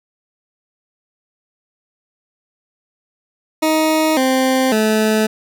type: tone with pitch steps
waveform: 20% pulse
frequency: 314.1 / 261.1 / 217 Hz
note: D#4 / C4 / A3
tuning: +16 / -3 / -24 cents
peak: -8 dBFS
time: 3.62-5.27 s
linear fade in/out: 10 ms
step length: 550 ms
effects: none